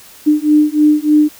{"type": "beating tone pair", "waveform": "sine", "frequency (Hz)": [299.6, 302.9], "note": ["D4", "D#4"], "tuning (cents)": [35, -46], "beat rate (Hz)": 3.3, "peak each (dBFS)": -11, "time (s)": [0.26, 1.29], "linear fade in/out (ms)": 20, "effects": ["white hiss -40 dBFS RMS until 1.39 s"]}